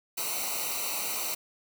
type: noise with comb filter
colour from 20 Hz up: white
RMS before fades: -32 dBFS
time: 0.17-1.35 s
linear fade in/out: 10 ms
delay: 0.59 ms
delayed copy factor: -0.95
effects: none